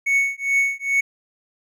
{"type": "tone with tremolo", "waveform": "triangle", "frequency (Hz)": 2217, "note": "C#7", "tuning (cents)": 0, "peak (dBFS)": -12, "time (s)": [0.06, 1.01], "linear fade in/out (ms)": 10, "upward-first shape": "triangle", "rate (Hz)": 2.4, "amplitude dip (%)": 100, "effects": []}